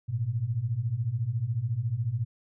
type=beating tone pair; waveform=sine; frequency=107.2 / 121.2 Hz; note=A2 / B2; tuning=-45 / -32 cents; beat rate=14 Hz; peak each=-31 / -28 dBFS; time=0.08-2.25 s; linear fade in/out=20 ms; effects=none